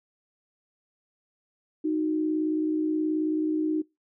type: tone pair together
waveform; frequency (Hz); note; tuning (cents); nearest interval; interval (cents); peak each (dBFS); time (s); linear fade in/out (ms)
sine; 310 / 368.7; D#4 / F#4; -6 / -6; minor third; 300; -24 / -32; 1.84-3.82; 10
effects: noise-tail reverb RT60 0.2 s tail -22 dB re dry